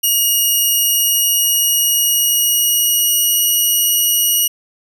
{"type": "tone with pitch glide", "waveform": "5% pulse", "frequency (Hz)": [2874, 2902], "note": ["F7", "F#7"], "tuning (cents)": [49, -34], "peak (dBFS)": -4, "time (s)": [0.03, 4.48], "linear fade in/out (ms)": 10, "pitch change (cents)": 17, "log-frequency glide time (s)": [0.76, 3.35], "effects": []}